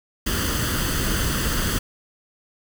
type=noise with comb filter; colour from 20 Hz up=pink; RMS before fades=-23 dBFS; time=0.26-1.79 s; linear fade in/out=10 ms; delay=0.64 ms; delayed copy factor=+0.65; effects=none